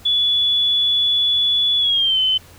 sine tone with pitch glide, 3426 to 3052 Hz, A7 to G7, -47 to -47 cents, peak -14 dBFS, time 0.05-2.38 s, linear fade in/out 10 ms, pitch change -200 cents, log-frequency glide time 1.78-2.19 s, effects added 87 Hz sine -47 dBFS peak until 2.58 s + pink hiss -46 dBFS RMS until 2.58 s

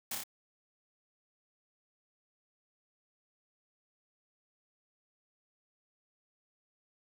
white noise with echo, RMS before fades -37 dBFS, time 0.11-0.15 s, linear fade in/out 5 ms, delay 29 ms, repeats 3, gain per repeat -2 dB, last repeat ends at 0.237 s, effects none

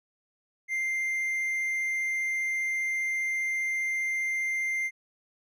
triangle tone, 2095 Hz, C7, 2 cents sharp, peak -25 dBFS, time 0.68-4.91 s, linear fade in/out 50 ms, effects none

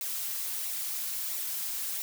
blue noise with flanger, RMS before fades -34 dBFS, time 0.01-2.02 s, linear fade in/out 0 ms, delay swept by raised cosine 0.62 to 5.42 ms, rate 1.5 Hz, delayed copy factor -0.5, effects none

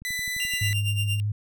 click train, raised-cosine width 5 ms, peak -31 dBFS, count 9, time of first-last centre 0.02-0.71 s, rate 11.6 Hz
sawtooth tone, 1994 Hz, B6, 16 cents sharp, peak -24 dBFS, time 0.05-0.73 s, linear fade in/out 0 ms
45% pulse tone with tremolo, 2786 Hz, F7, 5 cents flat, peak -26 dBFS, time 0.4-1.2 s, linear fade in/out 0 ms, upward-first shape sine, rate 8.7 Hz, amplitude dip 80%
sine tone with vibrato, 104.2 Hz, G#2, 6 cents sharp, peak -23 dBFS, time 0.61-1.32 s, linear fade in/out 5 ms, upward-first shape square, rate 7.8 Hz, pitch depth 12 cents each way
effects none

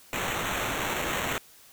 white noise with sample-and-hold, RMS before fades -30 dBFS, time 0.13-1.38 s, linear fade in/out 0 ms, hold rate 4900 Hz, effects white hiss -54 dBFS RMS until 1.72 s

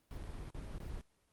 brown noise with dropouts, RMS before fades -44 dBFS, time 0.11-1.01 s, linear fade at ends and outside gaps 0 ms, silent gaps 0.231-0.238 / 0.504-0.546 / 0.782-0.803 s, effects pink hiss -75 dBFS RMS until 1.32 s + Opus 24 kbps

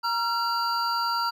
triangle tone cluster, 940 / 1370 / 4641 Hz, A#5 / F6 / D8, +14 / -34 / -21 cents, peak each -26 / -25 / -30 dBFS, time 0.03-1.31 s, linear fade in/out 20 ms, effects none

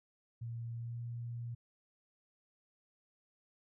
sine tone with pitch glide, 116.54 to 118.44 Hz, A#2 to A#2, 0 to +28 cents, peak -39 dBFS, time 0.41-1.55 s, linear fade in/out 10 ms, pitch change +28 cents, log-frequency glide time 0.76-0.98 s, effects none

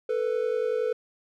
triangle tone pair together, 443.2 / 493.9 Hz, A4 / B4, +13 / 0 cents, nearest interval major second, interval 187 cents, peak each -25 dBFS, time 0.09-0.93 s, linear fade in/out 5 ms, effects none

